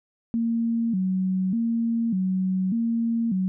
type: tone with vibrato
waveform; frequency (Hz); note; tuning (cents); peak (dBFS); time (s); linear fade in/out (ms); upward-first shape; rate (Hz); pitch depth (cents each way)
sine; 207.7; G#3; 0; -21; 0.34-3.48; 0; square; 0.84; 180
effects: none